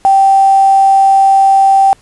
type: tone with quantisation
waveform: sine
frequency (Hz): 780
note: G5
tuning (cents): -9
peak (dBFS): -4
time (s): 0.05-1.93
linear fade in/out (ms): 0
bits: 4
effects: pink hiss -47 dBFS RMS until 2.01 s + resampled to 24000 Hz